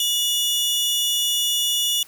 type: tone pair together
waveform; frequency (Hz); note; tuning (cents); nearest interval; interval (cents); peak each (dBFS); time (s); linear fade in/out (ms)
sawtooth; 2900 / 3467; F#7 / A7; -35 / -26; minor third; 309; -19; 0-2.03; 2
effects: white hiss -48 dBFS RMS until 2.07 s